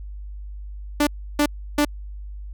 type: tone bursts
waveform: sawtooth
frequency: 293.7 Hz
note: D4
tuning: in tune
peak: -12 dBFS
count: 3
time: 1-1.85 s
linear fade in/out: 5 ms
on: 70 ms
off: 320 ms
effects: added 50 Hz sine -32 dBFS peak until 2.53 s